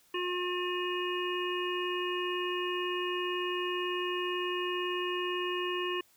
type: harmonic tone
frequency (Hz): 358.8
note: F4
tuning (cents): +47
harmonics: 1 / 3 / 5 / 7 / 8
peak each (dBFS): -33 / -37 / -41 / -41 / -38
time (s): 0.14-6.01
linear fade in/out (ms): 5
effects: white hiss -65 dBFS RMS until 6.16 s